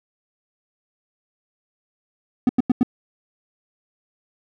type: tone bursts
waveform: triangle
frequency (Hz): 248.9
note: B3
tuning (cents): +14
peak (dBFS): -10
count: 4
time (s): 2.47-2.831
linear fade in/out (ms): 2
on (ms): 22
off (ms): 91
effects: none